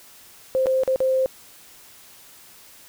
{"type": "tone with dropouts", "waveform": "sine", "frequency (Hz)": 523.3, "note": "C5", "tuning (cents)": 0, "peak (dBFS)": -17, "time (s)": [0.55, 1.26], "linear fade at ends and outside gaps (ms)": 0, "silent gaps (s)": [[0.659, 0.668], [0.835, 0.877], [0.96, 1.004]], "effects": ["white hiss -48 dBFS RMS until 2.88 s"]}